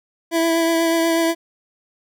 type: tone with vibrato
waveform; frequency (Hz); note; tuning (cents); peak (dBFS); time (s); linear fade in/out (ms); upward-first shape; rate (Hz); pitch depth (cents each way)
25% pulse; 330.9; E4; +7; -12; 0.31-1.35; 50; triangle; 8.2; 20
effects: none